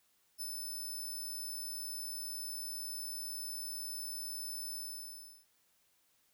5% pulse tone with ADSR envelope, 5274 Hz, E8, in tune, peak -32 dBFS, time 0.38-5.46 s, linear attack 33 ms, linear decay 50 ms, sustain -2 dB, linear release 710 ms, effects white hiss -73 dBFS RMS until 6.33 s

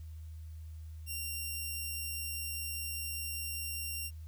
5% pulse tone, 2765 Hz, F7, 18 cents flat, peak -28 dBFS, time 1.06-4.11 s, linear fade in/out 50 ms, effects added 79 Hz sine -43 dBFS peak until 4.27 s + white hiss -68 dBFS RMS until 4.27 s

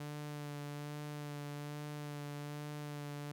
sawtooth tone with vibrato, 146.83 Hz, D3, in tune, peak -38 dBFS, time 0-3.32 s, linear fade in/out 5 ms, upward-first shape sine, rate 1.2 Hz, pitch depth 19 cents each way, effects none

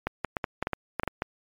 clicks, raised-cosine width 0.5 ms, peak -12 dBFS, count 11, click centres 0.07 / 0.247 / 0.368 / 0.442 / 0.626 / 0.671 / 0.733 / 0.997 / 1.034 / 1.077 / 1.221 s, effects MP3 96 kbps

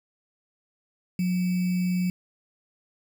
sine tone with sample-and-hold, 180.6 Hz, F#3, 42 cents flat, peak -22 dBFS, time 1.19-2.1 s, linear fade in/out 2 ms, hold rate 2450 Hz, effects none

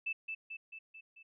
sine tone with echo, 2637 Hz, E7, in tune, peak -33 dBFS, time 0.06-0.13 s, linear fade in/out 10 ms, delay 220 ms, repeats 5, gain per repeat -4 dB, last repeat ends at 1.23 s, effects none

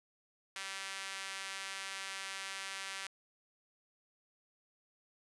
sawtooth tone with high-pass filter, 193.7 Hz, G3, 20 cents flat, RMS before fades -43 dBFS, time 0.56-3.07 s, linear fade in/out 0 ms, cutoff 1800 Hz, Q 1, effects resampled to 24000 Hz

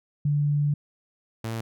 sine / sawtooth tone pair in turn, 146 / 113.17 Hz, D3 / A2, -10 / +49 cents, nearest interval major third, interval 441 cents, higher first, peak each -20 / -25 dBFS, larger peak first, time 0.25-0.74 / 1.44-1.61 s, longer first, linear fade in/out 5 ms, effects none

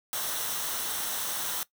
white noise with comb filter, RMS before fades -32 dBFS, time 0.13-1.63 s, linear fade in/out 0 ms, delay 0.42 ms, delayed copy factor -0.5, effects noise-tail reverb RT60 0.1 s tail -19 dB re dry

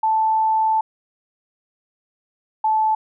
sine tone pair in turn, 879 / 871.4 Hz, A5 / A5, -2 / -17 cents, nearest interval unison, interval 15 cents, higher first, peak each -15 dBFS, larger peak neither, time 0.03-0.81 / 2.64-2.95 s, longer first, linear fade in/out 5 ms, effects none

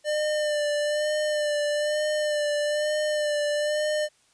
square tone with vibrato, 598 Hz, D5, 31 cents sharp, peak -24 dBFS, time 0.04-4.09 s, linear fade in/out 50 ms, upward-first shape sine, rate 1.1 Hz, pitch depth 26 cents each way, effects white hiss -63 dBFS RMS until 4.33 s + resampled to 22050 Hz

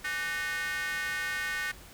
square tone with high-pass filter, 166.7 Hz, E3, 20 cents sharp, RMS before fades -33 dBFS, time 0.04-1.72 s, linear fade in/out 10 ms, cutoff 1700 Hz, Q 6.3, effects added 50 Hz sine -58 dBFS peak until 1.93 s + pink hiss -51 dBFS RMS until 1.93 s

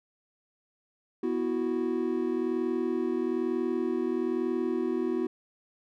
triangle chord, B suspended fourth, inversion none, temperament just, 246.9 / 329.3 / 370.4 Hz, B3 / E4 / F#4, 0 / -2 / +2 cents, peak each -30 / -29 / -28 dBFS, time 1.23-5.27 s, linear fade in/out 5 ms, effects none

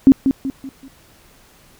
sine tone with echo, 269.3 Hz, C#4, 50 cents flat, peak -3 dBFS, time 0.07-0.12 s, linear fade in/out 0 ms, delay 190 ms, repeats 4, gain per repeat -8 dB, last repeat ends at 0.88 s, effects pink hiss -50 dBFS RMS until 1.79 s

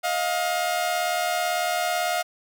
sawtooth tone pair together, 632 / 710 Hz, D#5 / F5, +27 / +28 cents, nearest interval major second, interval 201 cents, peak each -25 / -20 dBFS, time 0.03-2.23 s, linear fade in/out 20 ms, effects none

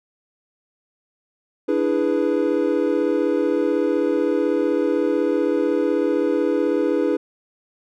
triangle chord, E dominant seventh, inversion third, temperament equal, 293.7 / 329.6 / 415.3 / 493.9 Hz, D4 / E4 / G#4 / B4, 0 / 0 / 0 / 0 cents, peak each -21 dBFS, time 1.68-7.17 s, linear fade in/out 10 ms, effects none

